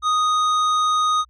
sine tone with hard clipping, 1244 Hz, D#6, 1 cent flat, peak -18 dBFS, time 0.02-1.25 s, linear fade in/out 50 ms, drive 11 dB, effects added 60 Hz sine -53 dBFS peak until 1.29 s + low-pass 8000 Hz 12 dB/octave

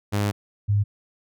sawtooth / sine tone pair in turn, 102.5 / 102.5 Hz, G#2 / G#2, -22 / -22 cents, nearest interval unison, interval 0 cents, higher neither, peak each -17 / -17 dBFS, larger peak neither, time 0.12-0.32 / 0.68-0.84 s, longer first, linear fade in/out 20 ms, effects none

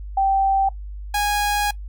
sine / sawtooth tone pair in turn, 779 / 825.3 Hz, G5 / G#5, -11 / -11 cents, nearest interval minor second, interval 100 cents, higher second, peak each -15 dBFS, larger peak neither, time 0.17-0.69 / 1.14-1.71 s, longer second, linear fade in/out 5 ms, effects noise-tail reverb RT60 0.1 s tail -20 dB re dry + added 50 Hz sine -30 dBFS peak until 1.88 s

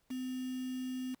sine tone with quantisation, 256.1 Hz, C4, 37 cents flat, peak -36 dBFS, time 0.1-1.15 s, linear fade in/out 10 ms, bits 8, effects pink hiss -75 dBFS RMS until 1.2 s

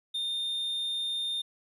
triangle tone, 3633 Hz, A#7, 45 cents flat, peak -28 dBFS, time 0.14-1.42 s, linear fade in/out 10 ms, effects resampled to 32000 Hz + 11-bit

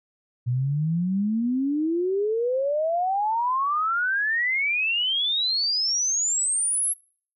sine exponential sweep, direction up, 119 to 11330 Hz, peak -21 dBFS, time 0.46-6.94 s, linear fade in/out 20 ms, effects noise-tail reverb RT60 0.5 s tail -25 dB re dry

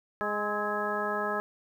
harmonic tone with a mistuned harmonic, 207.7 Hz, G#3, in tune, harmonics 1 / 2 / 3 / 4 / 5 / 6 / 8, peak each -39 / -35 / -35 / -37 / -37 / -34 / -35 dBFS, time 0.21-1.4 s, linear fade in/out 0 ms, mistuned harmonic 6, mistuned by +51 cents, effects 10-bit

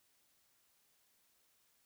silence, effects white hiss -74 dBFS RMS until 1.85 s

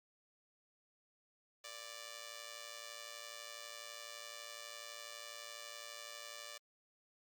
5% pulse tone with amplitude modulation, 587.3 Hz, D5, in tune, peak -33 dBFS, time 1.64-6.58 s, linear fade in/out 5 ms, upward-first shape sine, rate 112 Hz, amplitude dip 75%, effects Opus 48 kbps

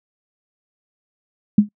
sine tone with exponential decay, 207.7 Hz, G#3, in tune, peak -4 dBFS, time 1.58-1.69 s, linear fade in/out 5 ms, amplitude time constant 23 ms, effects noise-tail reverb RT60 0.1 s tail -25 dB re dry

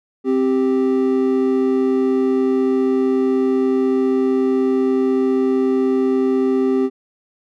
triangle tone pair together, 261.6 / 392 Hz, C4 / G4, 0 / 0 cents, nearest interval perfect fifth, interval 700 cents, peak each -15 dBFS, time 0.24-6.9 s, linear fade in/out 50 ms, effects none

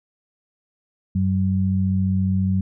sine tone pair together, 94.9 / 189.57 Hz, F#2 / F#3, +44 / +42 cents, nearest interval octave, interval 1198 cents, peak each -20 dBFS, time 1.15-2.61 s, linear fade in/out 5 ms, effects none

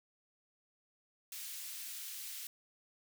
white high-pass noise, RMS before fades -45 dBFS, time 1.32-2.47 s, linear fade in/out 2 ms, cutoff 2400 Hz, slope 12 dB/octave, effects none

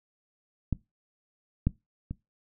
clicks, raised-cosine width 5 ms, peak -14 / -11 / -22 dBFS, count 3, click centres 0.727 / 1.67 / 2.11 s, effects noise-tail reverb RT60 0.2 s tail -20 dB re dry

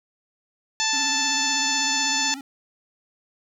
harmonic tone, 880 Hz, A5, in tune, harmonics 1 / 2 / 3 / 4 / 5 / 6 / 7 / 8, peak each -29 / -29 / -29 / -29 / -29 / -29 / -29 / -29 dBFS, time 0.8-2.34 s, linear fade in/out 0 ms
square tone with vibrato, 273.2 Hz, C#4, 25 cents flat, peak -35 dBFS, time 0.93-2.41 s, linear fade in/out 2 ms, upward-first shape triangle, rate 16 Hz, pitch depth 80 cents each way
effects none

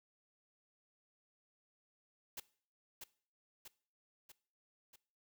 white noise with echo, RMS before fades -45 dBFS, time 2.37-2.4 s, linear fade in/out 5 ms, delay 640 ms, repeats 4, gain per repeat -4 dB, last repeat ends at 4.96 s, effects noise-tail reverb RT60 0.5 s tail -20 dB re dry

